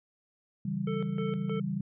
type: chord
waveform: sine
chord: C# diminished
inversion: none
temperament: equal with one note detuned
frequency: 139.8 / 164.81 / 196 Hz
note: C#3 / E3 / G3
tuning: +15 / 0 / 0 cents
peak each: -36 / -35 / -32 dBFS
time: 0.65-1.81 s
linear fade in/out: 5 ms
type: tone with tremolo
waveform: square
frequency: 442.8 Hz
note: A4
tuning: 11 cents sharp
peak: -34 dBFS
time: 0.87-1.6 s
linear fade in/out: 5 ms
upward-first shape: square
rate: 3.2 Hz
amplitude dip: 75%
effects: resampled to 8000 Hz